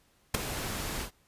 pink noise with ADSR envelope, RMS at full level -23 dBFS, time 0.34-1.11 s, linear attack 7 ms, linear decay 9 ms, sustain -12 dB, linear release 100 ms, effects pink hiss -67 dBFS RMS until 1.27 s + resampled to 32000 Hz

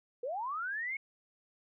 sine linear sweep, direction up, 460 to 2217 Hz, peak -34 dBFS, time 0.23-0.97 s, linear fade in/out 5 ms, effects none

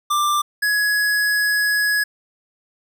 square tone pair in turn, 1183 / 1678.3 Hz, D6 / G#6, +12 / +18 cents, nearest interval tritone, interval 606 cents, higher second, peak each -17 dBFS, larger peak neither, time 0.1-0.42 / 0.62-2.04 s, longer second, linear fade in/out 10 ms, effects none

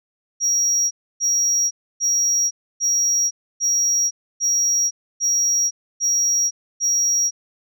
sine tone bursts, 5670 Hz, F8, 25 cents sharp, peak -13 dBFS, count 9, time 0.4-7.31 s, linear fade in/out 50 ms, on 510 ms, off 290 ms, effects tanh soft clip ceiling -15 dBFS

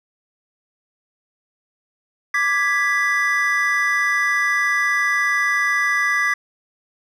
triangle chord, G# diminished, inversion second, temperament equal, 1174.7 / 1661.2 / 1975.5 Hz, D6 / G#6 / B6, 0 / 0 / 0 cents, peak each -22 / -20 / -17 dBFS, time 2.34-6.34 s, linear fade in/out 5 ms, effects none

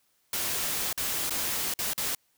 white noise with dropouts, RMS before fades -30 dBFS, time 0.33-2.15 s, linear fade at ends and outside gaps 2 ms, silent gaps 0.929-0.976 / 1.296-1.306 / 1.739-1.789 / 1.934-1.978 s, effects white hiss -70 dBFS RMS until 2.37 s

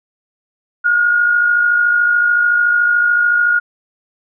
sine tone with amplitude modulation, 1432 Hz, F6, 43 cents sharp, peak -8 dBFS, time 0.84-3.6 s, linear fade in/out 20 ms, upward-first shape sine, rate 53.7 Hz, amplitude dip 45%, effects none

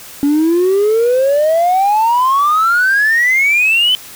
triangle exponential sweep, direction up, 280.3 to 3077 Hz, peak -6 dBFS, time 0.23-3.95 s, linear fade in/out 0 ms, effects tanh soft clip ceiling -5 dBFS + white hiss -34 dBFS RMS until 4.15 s

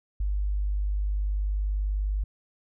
sine tone, 50.1 Hz, G1, 38 cents sharp, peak -24 dBFS, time 0.2-2.24 s, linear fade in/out 5 ms, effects none

